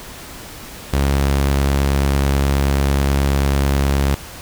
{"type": "tone", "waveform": "sawtooth", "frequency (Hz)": 69.3, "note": "C#2", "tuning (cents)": 0, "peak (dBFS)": -10, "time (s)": [0.93, 4.15], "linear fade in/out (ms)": 5, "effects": ["pink hiss -35 dBFS RMS until 4.41 s"]}